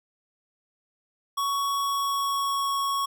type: tone with pitch glide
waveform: square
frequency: 1117 to 1107.4 Hz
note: C#6 to C#6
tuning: +13 to -2 cents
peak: -25 dBFS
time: 1.37-3.06 s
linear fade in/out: 10 ms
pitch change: -15 cents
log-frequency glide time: 1.8-2.77 s
effects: none